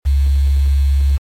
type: tone with quantisation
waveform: sine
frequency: 69.3 Hz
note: C#2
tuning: in tune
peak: -10 dBFS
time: 0.05-1.18 s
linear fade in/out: 20 ms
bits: 6
effects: AAC 48 kbps